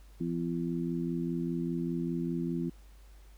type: harmonic tone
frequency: 85 Hz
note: F2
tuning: 46 cents flat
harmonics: 2 / 3 / 4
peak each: -33 / -35 / -36 dBFS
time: 0.2-2.7 s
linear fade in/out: 10 ms
effects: added 50 Hz sine -51 dBFS peak until 3.37 s + pink hiss -64 dBFS RMS until 3.37 s